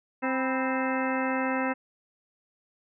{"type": "harmonic tone with a mistuned harmonic", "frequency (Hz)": 261.9, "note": "C4", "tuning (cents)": 2, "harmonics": [1, 2, 3, 4, 5, 6, 7, 8, 10], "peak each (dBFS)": [-29, -32, -34, -35, -36, -37, -37, -38, -39], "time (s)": [0.22, 1.74], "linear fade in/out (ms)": 20, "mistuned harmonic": 4, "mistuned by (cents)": -100, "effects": []}